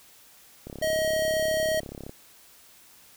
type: click train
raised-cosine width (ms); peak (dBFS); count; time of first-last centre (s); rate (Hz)
2; -25; 50; 0.67-2.094; 34.4
type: tone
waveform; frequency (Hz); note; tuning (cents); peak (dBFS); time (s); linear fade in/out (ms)
square; 632; D#5; +27; -24; 0.82-1.8; 5
effects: white hiss -54 dBFS RMS until 3.16 s